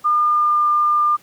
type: tone with pitch glide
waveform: sine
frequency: 1208 to 1201 Hz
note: D6 to D6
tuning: +48 to +38 cents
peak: -13 dBFS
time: 0.04-1.17 s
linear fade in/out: 20 ms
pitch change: -10 cents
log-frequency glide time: 0.27-0.63 s
effects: pink hiss -50 dBFS RMS until 1.22 s + high-pass 150 Hz 12 dB/octave